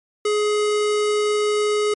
square tone, 419.7 Hz, G#4, 18 cents sharp, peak -18 dBFS, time 0.25-1.94 s, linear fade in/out 5 ms, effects MP3 48 kbps

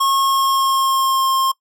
square tone with pitch glide, 1088 to 1065 Hz, C#6 to C6, -33 to +30 cents, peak -15 dBFS, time 0-1.52 s, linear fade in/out 10 ms, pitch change -37 cents, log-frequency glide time 0.11-1.3 s, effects noise-tail reverb RT60 0.1 s tail -21 dB re dry

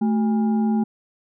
sine tone with frequency modulation, 218.6 Hz, A3, 11 cents flat, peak -17 dBFS, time 0.01-0.84 s, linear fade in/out 10 ms, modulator 596 Hz, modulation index 0.42, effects none

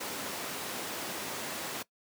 pink high-pass noise, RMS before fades -38 dBFS, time 0-1.83 s, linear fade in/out 10 ms, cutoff 250 Hz, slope 12 dB/octave, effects noise-tail reverb RT60 0.1 s tail -20 dB re dry

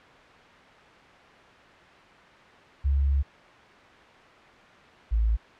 sine tone pair in turn, 69.3 / 55.21 Hz, C#2 / A1, 0 / +7 cents, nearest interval major third, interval 393 cents, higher first, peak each -20 dBFS, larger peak neither, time 2.84-3.23 / 5.11-5.37 s, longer first, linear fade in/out 20 ms, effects white hiss -50 dBFS RMS until 5.59 s + low-pass 2000 Hz 12 dB/octave

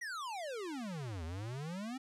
square exponential two-way sweep, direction down then up, 1975.5 to 77.78 to 270.5 Hz, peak -40 dBFS, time 0.01-1.98 s, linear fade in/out 10 ms, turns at 1.24 s, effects low-pass 9000 Hz 12 dB/octave + 12-bit

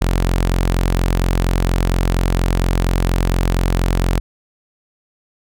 sawtooth tone, 44.27 Hz, F1, 24 cents sharp, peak -10 dBFS, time 0.01-4.2 s, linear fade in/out 10 ms, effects none

